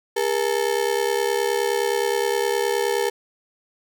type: ring-modulated tone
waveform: 35% pulse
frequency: 440 Hz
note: A4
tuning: in tune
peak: -15 dBFS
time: 0.16-3.1 s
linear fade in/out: 10 ms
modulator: 34.8 Hz
effects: none